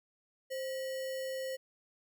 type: tone with sample-and-hold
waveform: sine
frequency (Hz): 526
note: C5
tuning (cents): +9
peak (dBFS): -35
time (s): 0.5-1.57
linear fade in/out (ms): 20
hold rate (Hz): 2450
effects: none